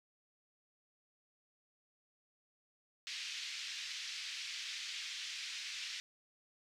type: band-pass noise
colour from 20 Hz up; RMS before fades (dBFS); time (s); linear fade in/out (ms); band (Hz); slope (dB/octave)
pink; -44; 3.07-6; 0; 2200 to 5800; 24
effects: none